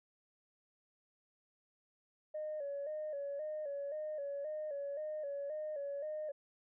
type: tone with vibrato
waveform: sine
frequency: 588 Hz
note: D5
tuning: 2 cents sharp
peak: -37 dBFS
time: 2.34-6.32 s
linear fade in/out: 10 ms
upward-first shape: square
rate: 1.9 Hz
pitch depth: 73 cents each way
effects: tanh soft clip ceiling -34 dBFS